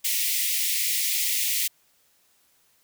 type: high-pass noise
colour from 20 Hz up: white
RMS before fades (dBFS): -25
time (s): 0.04-1.68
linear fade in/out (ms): 10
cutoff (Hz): 1900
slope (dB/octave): 96
effects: white hiss -64 dBFS RMS until 2.83 s